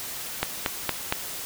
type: click train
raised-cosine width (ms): 0.3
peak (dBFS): -6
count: 4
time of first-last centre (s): 0.43-1.124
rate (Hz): 4.32
effects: white hiss -35 dBFS RMS until 1.45 s